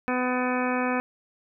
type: harmonic tone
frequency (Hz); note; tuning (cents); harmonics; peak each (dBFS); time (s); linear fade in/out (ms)
251.2; B3; +30; 1 / 2 / 3 / 4 / 5 / 6 / 7 / 9 / 10; -27 / -30 / -32 / -33 / -34 / -35 / -35 / -37 / -37; 0.08-1; 0
effects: none